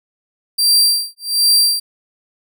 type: tone with tremolo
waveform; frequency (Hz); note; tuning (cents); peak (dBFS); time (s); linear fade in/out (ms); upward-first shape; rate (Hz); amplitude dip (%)
sawtooth; 4713; D8; +5; -6; 0.58-1.8; 10; sine; 1.3; 100
effects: none